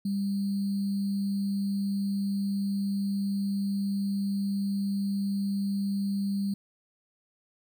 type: tone with sample-and-hold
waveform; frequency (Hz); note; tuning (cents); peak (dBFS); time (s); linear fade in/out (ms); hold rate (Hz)
sine; 198.5; G3; +22; -26; 0.05-6.54; 5; 4410
effects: none